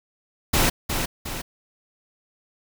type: noise with echo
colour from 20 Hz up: pink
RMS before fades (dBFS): -19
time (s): 0.53-0.7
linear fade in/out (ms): 10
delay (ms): 360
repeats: 2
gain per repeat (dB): -6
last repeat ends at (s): 1.42
effects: none